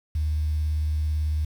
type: tone with vibrato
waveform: sine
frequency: 76.6 Hz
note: D#2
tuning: 27 cents flat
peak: -21 dBFS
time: 0.15-1.45 s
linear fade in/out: 5 ms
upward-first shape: square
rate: 18 Hz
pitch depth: 17 cents each way
effects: tanh soft clip ceiling -17 dBFS + 8-bit